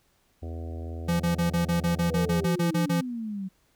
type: harmonic tone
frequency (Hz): 82.41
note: E2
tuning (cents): 0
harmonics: 1 / 3 / 4 / 5 / 6 / 7 / 8 / 9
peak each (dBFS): -33 / -43 / -45 / -47 / -49 / -50 / -51 / -52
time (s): 0.42-2.46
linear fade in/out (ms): 10
type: tone bursts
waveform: square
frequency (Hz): 171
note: F3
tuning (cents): -36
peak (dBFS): -23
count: 13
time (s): 1.08-3.012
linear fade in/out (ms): 10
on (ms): 120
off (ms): 31
type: exponential sweep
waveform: sine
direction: down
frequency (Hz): 504 to 185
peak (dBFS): -30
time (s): 2.08-3.49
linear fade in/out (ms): 20
effects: pink hiss -67 dBFS RMS until 3.75 s